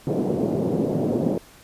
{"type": "band-pass noise", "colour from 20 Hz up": "pink", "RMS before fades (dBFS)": -23, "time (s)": [0.07, 1.38], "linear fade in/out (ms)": 2, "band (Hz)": [150, 560], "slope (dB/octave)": 24, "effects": ["pink hiss -49 dBFS RMS until 1.63 s", "resampled to 32000 Hz"]}